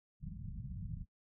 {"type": "low-pass noise", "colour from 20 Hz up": "white", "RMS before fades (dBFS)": -44, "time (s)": [0.2, 1.06], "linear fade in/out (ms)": 50, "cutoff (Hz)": 180, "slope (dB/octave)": 48, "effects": ["noise-tail reverb RT60 0.1 s tail -21 dB re dry"]}